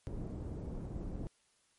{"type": "low-pass noise", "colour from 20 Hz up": "pink", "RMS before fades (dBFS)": -41, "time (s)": [0.07, 1.27], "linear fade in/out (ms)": 0, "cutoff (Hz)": 360, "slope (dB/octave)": 12, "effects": ["white hiss -72 dBFS RMS until 1.78 s", "MP3 48 kbps"]}